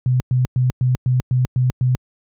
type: tone bursts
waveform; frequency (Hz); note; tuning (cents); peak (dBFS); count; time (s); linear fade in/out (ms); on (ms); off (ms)
sine; 126.6; B2; +43; -13; 8; 0.06-1.95; 0; 140; 110
effects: high-pass 60 Hz 12 dB/octave